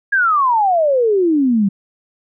sine exponential sweep, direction down, 1661.2 to 190 Hz, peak -11 dBFS, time 0.12-1.69 s, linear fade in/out 10 ms, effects none

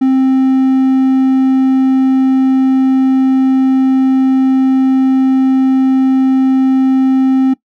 triangle tone, 263.5 Hz, C4, 12 cents sharp, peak -5 dBFS, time 0.01-7.54 s, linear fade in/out 10 ms, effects noise-tail reverb RT60 0.1 s tail -19 dB re dry

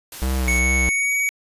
white noise, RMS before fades -35 dBFS, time 0.12-0.59 s, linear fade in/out 2 ms
square tone with vibrato, 64 Hz, C2, 38 cents flat, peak -20 dBFS, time 0.22-0.89 s, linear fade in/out 0 ms, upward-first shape sine, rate 2.4 Hz, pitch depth 48 cents each way
square tone with pitch glide, 2217 to 2257 Hz, C#7 to C#7, 0 to +31 cents, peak -19 dBFS, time 0.48-1.29 s, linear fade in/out 0 ms, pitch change +31 cents, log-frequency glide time 0.86-1.12 s
effects resampled to 32000 Hz

